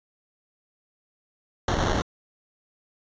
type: noise with sample-and-hold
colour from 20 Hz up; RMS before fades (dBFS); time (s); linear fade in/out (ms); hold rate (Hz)
pink; -24; 1.68-2.02; 2; 2450
effects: resampled to 16000 Hz